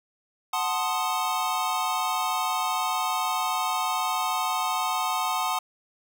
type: chord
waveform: square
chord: F# diminished seventh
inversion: none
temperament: equal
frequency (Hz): 740 / 880 / 1046.5 / 1244.5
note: F#5 / A5 / C6 / Eb6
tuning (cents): 0 / 0 / 0 / 0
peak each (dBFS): -31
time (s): 0.53-5.59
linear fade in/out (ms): 5
effects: none